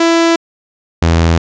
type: tone pair in turn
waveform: sawtooth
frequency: 333.1 / 83.07 Hz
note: E4 / E2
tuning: +18 / +14 cents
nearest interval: 2 octaves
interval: 2404 cents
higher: first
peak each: -4 dBFS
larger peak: neither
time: 0-0.36 / 1.02-1.38 s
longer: neither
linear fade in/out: 5 ms
effects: resampled to 16000 Hz